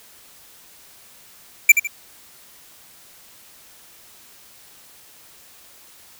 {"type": "tone with echo", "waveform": "square", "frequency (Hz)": 2349, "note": "D7", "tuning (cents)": 0, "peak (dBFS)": -5, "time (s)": [1.69, 1.72], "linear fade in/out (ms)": 5, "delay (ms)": 77, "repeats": 2, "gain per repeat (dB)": -9, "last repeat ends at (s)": 1.874, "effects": ["white hiss -48 dBFS RMS until 6.19 s"]}